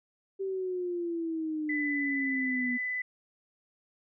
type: exponential sweep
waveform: sine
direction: down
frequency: 390.6 to 243.9 Hz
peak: -30 dBFS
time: 0.39-2.78 s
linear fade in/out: 20 ms
type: tone with vibrato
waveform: sine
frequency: 2000 Hz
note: B6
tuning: 21 cents sharp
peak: -30 dBFS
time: 1.69-3.02 s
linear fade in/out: 5 ms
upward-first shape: sine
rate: 19 Hz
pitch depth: 10 cents each way
effects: none